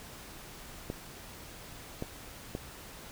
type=clicks; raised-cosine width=2 ms; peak=-21 dBFS; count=3; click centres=0.901 / 2.024 / 2.551 s; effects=pink hiss -48 dBFS RMS until 3.11 s